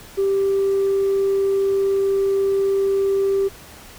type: tone with tanh clipping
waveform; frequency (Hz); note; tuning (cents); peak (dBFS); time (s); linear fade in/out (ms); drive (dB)
triangle; 392; G4; 0; -16; 0.17-3.49; 20; 5
effects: pink hiss -42 dBFS RMS until 3.98 s